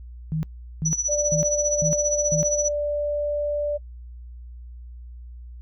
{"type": "tone bursts", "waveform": "sine", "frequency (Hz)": 157.4, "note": "D#3", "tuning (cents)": 20, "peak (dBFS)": -22, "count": 5, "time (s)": [0.32, 2.43], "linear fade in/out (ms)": 0, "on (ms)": 110, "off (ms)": 390}
{"type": "tone with tremolo", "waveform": "sine", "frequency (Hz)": 5920, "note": "F#8", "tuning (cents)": 0, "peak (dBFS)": -19, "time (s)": [0.85, 2.69], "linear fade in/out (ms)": 10, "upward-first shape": "sine", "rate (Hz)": 15, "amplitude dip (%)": 80}
{"type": "tone", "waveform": "sine", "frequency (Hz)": 587.3, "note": "D5", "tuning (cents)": 0, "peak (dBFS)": -22, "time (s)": [1.08, 3.78], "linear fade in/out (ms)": 20}
{"effects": ["noise-tail reverb RT60 0.1 s tail -25 dB re dry", "added 60 Hz sine -37 dBFS peak until 5.61 s"]}